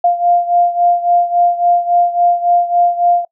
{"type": "beating tone pair", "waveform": "sine", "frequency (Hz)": [698.5, 702.1], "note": ["F5", "F5"], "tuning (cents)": [0, 9], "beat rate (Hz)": 3.6, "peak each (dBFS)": [-11, -15], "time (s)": [0.04, 3.25], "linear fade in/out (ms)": 5, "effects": ["noise-tail reverb RT60 0.1 s tail -23 dB re dry"]}